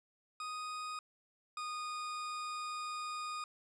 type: tone pair in turn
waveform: 40% pulse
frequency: 1244.5 / 1231.6 Hz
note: D#6 / D#6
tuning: 0 / -18 cents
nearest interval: unison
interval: 18 cents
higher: first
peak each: -39 / -38 dBFS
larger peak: second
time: 0.4-0.99 / 1.57-3.44 s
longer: second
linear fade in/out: 2 ms
effects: resampled to 22050 Hz + 12-bit